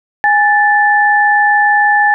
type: tone pair together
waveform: sine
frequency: 828 / 1754.5 Hz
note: G#5 / A6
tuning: -5 / -5 cents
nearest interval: octave + minor second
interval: 1300 cents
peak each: -10 dBFS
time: 0.24-2.14 s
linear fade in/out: 0 ms
effects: none